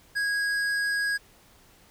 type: tone with hard clipping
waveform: sine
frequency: 1649 Hz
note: G#6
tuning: 13 cents flat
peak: -26 dBFS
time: 0.15-1.18 s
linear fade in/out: 20 ms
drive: 10 dB
effects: pink hiss -57 dBFS RMS until 1.9 s